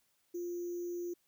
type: tone with sample-and-hold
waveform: sine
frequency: 349.2 Hz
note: F4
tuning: in tune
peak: -36 dBFS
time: 0.34-1.14 s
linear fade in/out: 10 ms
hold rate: 6300 Hz
effects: white hiss -75 dBFS RMS until 1.27 s